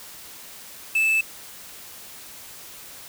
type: tone with quantisation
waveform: triangle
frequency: 2628 Hz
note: E7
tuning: 6 cents flat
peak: -16 dBFS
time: 0.95-1.21 s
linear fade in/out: 5 ms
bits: 6
effects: white hiss -42 dBFS RMS until 3.08 s